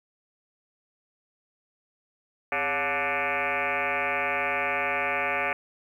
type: tone with frequency modulation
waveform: sine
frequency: 1480 Hz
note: F#6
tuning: in tune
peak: -24 dBFS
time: 2.52-5.53 s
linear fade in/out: 2 ms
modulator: 153 Hz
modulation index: 6.6
effects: 10-bit